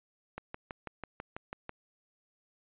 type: click train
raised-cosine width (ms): 0.5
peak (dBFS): -24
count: 9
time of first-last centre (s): 0.38-1.694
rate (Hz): 6.09
effects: resampled to 8000 Hz